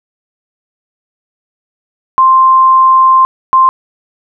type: tone pair in turn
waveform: sine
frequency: 1050 / 1050 Hz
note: C6 / C6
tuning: +6 / +6 cents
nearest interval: unison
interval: 0 cents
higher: neither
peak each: -3 dBFS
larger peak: neither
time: 2.18-3.25 / 3.53-3.69 s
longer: first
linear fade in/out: 0 ms
effects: none